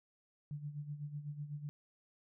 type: tone with tremolo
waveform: sine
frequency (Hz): 146.83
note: D3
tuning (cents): 0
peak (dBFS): -38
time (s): 0.51-1.69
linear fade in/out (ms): 0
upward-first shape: sine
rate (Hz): 8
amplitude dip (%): 70
effects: none